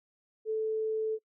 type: tone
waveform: sine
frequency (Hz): 438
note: A4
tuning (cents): -8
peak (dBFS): -28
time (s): 0.45-1.19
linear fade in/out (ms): 50
effects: noise-tail reverb RT60 0.1 s tail -25 dB re dry